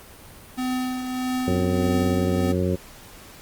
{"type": "tone with tremolo", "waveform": "square", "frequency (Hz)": 254.5, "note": "C4", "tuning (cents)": -48, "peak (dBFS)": -23, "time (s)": [0.57, 2.53], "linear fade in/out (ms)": 20, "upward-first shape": "triangle", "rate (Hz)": 1.6, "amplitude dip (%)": 50}
{"type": "harmonic tone", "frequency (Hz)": 91, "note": "F#2", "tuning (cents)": -28, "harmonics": [1, 2, 3, 4, 5, 6], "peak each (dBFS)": [-25, -25, -30, -27, -30, -30], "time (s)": [1.47, 2.76], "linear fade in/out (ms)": 10}
{"effects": ["pink hiss -45 dBFS RMS until 3.41 s", "Opus 32 kbps"]}